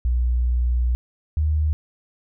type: tone pair in turn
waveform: sine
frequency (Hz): 60.8 / 76.6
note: B1 / D#2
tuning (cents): -26 / -27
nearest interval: major third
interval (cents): 399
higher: second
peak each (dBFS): -17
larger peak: neither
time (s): 0.05-0.95 / 1.37-1.73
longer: first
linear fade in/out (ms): 0
effects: none